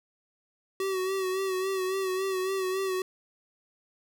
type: tone with vibrato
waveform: square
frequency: 379.2 Hz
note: F#4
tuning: 43 cents sharp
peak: -28 dBFS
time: 0.8-3.02 s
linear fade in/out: 2 ms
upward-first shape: sine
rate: 3.6 Hz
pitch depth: 42 cents each way
effects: none